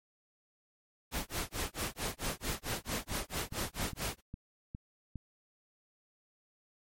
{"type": "noise with tremolo", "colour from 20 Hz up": "pink", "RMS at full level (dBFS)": -34, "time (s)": [1.11, 4.21], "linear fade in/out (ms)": 50, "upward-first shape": "sine", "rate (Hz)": 4.5, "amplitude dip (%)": 100}
{"type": "click train", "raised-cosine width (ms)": 5, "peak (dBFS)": -29, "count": 8, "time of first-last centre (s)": [2.3, 5.157], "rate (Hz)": 2.45}
{"effects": ["MP3 64 kbps"]}